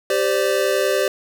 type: chord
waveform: square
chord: G suspended fourth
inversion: none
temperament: equal with one note detuned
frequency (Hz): 392 / 516.9 / 587.3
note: G4 / C5 / D5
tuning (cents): 0 / -21 / 0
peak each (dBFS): -22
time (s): 0.1-1.08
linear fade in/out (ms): 2
effects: none